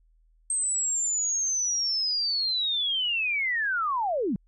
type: linear sweep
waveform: sine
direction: down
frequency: 8372 to 166.7 Hz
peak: -24 dBFS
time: 0.5-4.36 s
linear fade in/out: 2 ms
effects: added 40 Hz sine -59 dBFS peak until 4.47 s